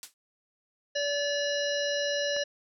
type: noise with exponential decay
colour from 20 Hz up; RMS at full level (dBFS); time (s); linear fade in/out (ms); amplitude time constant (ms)
blue; -31; 0.03-0.14; 1; 23
type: harmonic tone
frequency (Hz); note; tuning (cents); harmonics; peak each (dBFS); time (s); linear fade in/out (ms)
576; D5; -34; 1 / 3 / 5 / 7 / 9 / 10; -29 / -34 / -36 / -37 / -39 / -39; 0.95-2.44; 10
type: click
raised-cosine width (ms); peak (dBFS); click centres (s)
0.5; -28; 2.365
effects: low-pass 9000 Hz 12 dB/octave